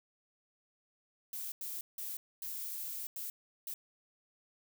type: noise bursts at uneven times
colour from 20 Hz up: violet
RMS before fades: -41 dBFS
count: 6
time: 1.33-1.52 / 1.61-1.81 / 1.98-2.17 / 2.42-3.07 / 3.16-3.3 / 3.67-3.74 s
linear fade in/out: 2 ms
effects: none